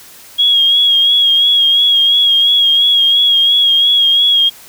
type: tone with vibrato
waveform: sine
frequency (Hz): 3293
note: G#7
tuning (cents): -15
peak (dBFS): -7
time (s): 0.38-4.5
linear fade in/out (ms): 20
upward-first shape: sine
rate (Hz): 2.9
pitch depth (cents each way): 36
effects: white hiss -38 dBFS RMS until 4.68 s